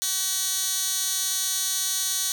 15% pulse tone with high-pass filter, 379.8 Hz, F#4, 45 cents sharp, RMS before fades -26 dBFS, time 0.02-2.32 s, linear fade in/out 0 ms, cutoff 5300 Hz, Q 1.1, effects none

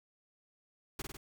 pink noise with echo, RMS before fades -39 dBFS, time 0.99-1.02 s, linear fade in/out 5 ms, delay 50 ms, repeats 3, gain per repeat -3 dB, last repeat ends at 1.17 s, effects none

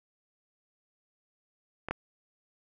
clicks, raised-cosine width 0.5 ms, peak -20 / -15 dBFS, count 2, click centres 1.886 / 1.91 s, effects none

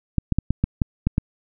clicks, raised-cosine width 5 ms, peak -6 dBFS, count 8, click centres 0.183 / 0.323 / 0.386 / 0.506 / 0.64 / 0.818 / 1.07 / 1.181 s, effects none

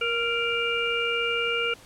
harmonic tone with a mistuned harmonic, 469.7 Hz, A#4, 13 cents sharp, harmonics 1 / 3 / 5 / 6, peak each -29 / -29 / -29 / -29 dBFS, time 0.01-1.74 s, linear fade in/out 5 ms, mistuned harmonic 3, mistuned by -28 cents, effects pink hiss -50 dBFS RMS until 1.85 s + low-pass 11000 Hz 12 dB/octave

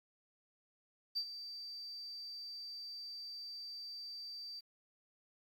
sine tone with ADSR envelope, 4657 Hz, D8, 15 cents flat, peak -31 dBFS, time 1.15-4.61 s, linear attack 22 ms, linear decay 69 ms, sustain -13 dB, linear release 23 ms, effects tanh soft clip ceiling -31 dBFS + 11-bit

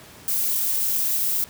violet noise with amplitude modulation, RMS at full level -21 dBFS, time 0.28-1.44 s, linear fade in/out 0 ms, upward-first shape sine, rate 215 Hz, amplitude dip 40%, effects pink hiss -45 dBFS RMS until 1.49 s + high-pass 80 Hz 12 dB/octave

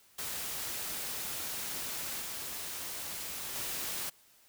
white noise with level steps, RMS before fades -38 / -40 / -37 dBFS, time 0.18-4.1 s, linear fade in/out 10 ms, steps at 2.2 / 3.54 s, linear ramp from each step 20 ms, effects white hiss -63 dBFS RMS until 4.48 s

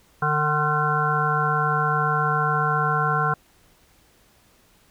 harmonic tone with a mistuned harmonic, 150.6 Hz, D3, 44 cents sharp, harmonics 1 / 3 / 5 / 7 / 9 / 10, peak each -25 / -30 / -27 / -25 / -24 / -29 dBFS, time 0.22-3.34 s, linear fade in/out 5 ms, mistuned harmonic 9, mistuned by +17 cents, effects pink hiss -58 dBFS RMS until 4.9 s

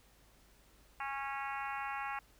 harmonic tone, 275 Hz, C#4, 14 cents flat, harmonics 3 / 4 / 5 / 6 / 7 / 8 / 9 / 10, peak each -41 / -43 / -45 / -47 / -48 / -49 / -50 / -51 dBFS, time 1-2.19 s, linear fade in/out 2 ms, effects added 50 Hz sine -66 dBFS peak until 2.39 s + pink hiss -66 dBFS RMS until 2.39 s

